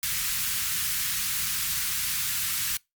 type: band-stop noise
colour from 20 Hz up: white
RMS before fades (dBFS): -28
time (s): 0.03-2.77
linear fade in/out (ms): 2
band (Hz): 180 to 1300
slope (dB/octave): 24
effects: noise-tail reverb RT60 0.2 s tail -25 dB re dry + Opus 48 kbps